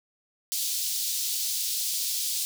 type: high-pass noise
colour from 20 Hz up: pink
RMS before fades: -29 dBFS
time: 0.52-2.45 s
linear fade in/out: 0 ms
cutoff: 3900 Hz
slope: 24 dB/octave
effects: none